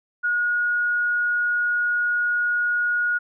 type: tone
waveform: sine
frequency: 1445 Hz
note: F#6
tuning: 41 cents flat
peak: -19 dBFS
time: 0.23-3.19 s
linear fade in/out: 20 ms
effects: none